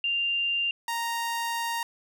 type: tone pair in turn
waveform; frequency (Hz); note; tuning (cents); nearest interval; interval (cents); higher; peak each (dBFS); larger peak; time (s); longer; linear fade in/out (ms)
sine / sawtooth; 2789 / 930.7; F7 / A#5; -3 / -3; octave + perfect fifth; 1900; first; -24; neither; 0.04-0.71 / 0.88-1.83; second; 2
effects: none